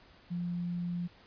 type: tone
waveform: sine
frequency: 174.6 Hz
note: F3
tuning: in tune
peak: -32 dBFS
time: 0.3-1.08 s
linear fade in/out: 20 ms
effects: pink hiss -59 dBFS RMS until 1.26 s + resampled to 11025 Hz